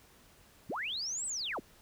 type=linear two-way sweep; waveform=sine; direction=up then down; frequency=74.9 to 8180 to 74.9 Hz; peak=-34 dBFS; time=0.69-1.6 s; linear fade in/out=10 ms; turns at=1.26 s; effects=pink hiss -61 dBFS RMS until 1.81 s